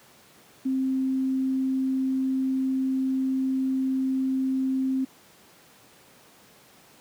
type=tone; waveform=sine; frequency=263.5 Hz; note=C4; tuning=12 cents sharp; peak=-22 dBFS; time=0.65-5.05 s; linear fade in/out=10 ms; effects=pink hiss -54 dBFS RMS until 7 s + high-pass 150 Hz 12 dB/octave